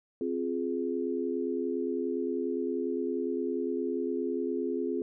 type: chord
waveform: sine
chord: F minor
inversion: second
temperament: just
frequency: 261.9 / 349.2 / 419.1 Hz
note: C4 / F4 / Ab4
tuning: +2 / 0 / +16 cents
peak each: -33 dBFS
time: 0.21-5.02 s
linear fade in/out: 2 ms
effects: none